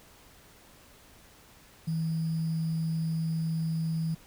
sine tone with sample-and-hold, 161.9 Hz, E3, 31 cents flat, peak -27 dBFS, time 1.87-4.15 s, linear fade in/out 10 ms, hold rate 4900 Hz, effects pink hiss -56 dBFS RMS until 4.26 s

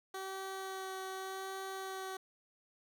15% pulse tone with vibrato, 381.9 Hz, G4, 45 cents flat, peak -34 dBFS, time 0.14-2.17 s, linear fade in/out 5 ms, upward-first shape sine, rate 0.85 Hz, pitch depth 11 cents each way, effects none

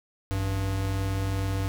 square tone pair together, 54.56 / 97.1 Hz, A1 / G2, -14 / -16 cents, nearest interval minor seventh, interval 998 cents, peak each -34 / -27 dBFS, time 0.31-1.68 s, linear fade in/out 0 ms, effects none

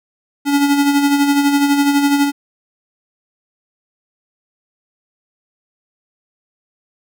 square tone with tremolo, 284 Hz, C#4, 42 cents sharp, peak -10 dBFS, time 0.45-2.32 s, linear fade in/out 50 ms, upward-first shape sine, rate 12 Hz, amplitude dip 50%, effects none

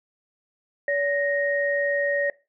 sine tone pair together, 570 / 1867 Hz, C#5 / A#6, +48 / +2 cents, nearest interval octave + major sixth, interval 2054 cents, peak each -23 / -25 dBFS, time 0.88-2.3 s, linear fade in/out 2 ms, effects noise-tail reverb RT60 0.3 s tail -21 dB re dry

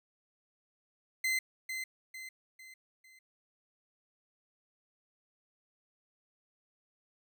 40% pulse tone with echo, 2061 Hz, C7, 27 cents flat, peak -28 dBFS, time 1.24-1.39 s, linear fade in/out 5 ms, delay 450 ms, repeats 4, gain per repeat -7 dB, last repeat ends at 3.19 s, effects none

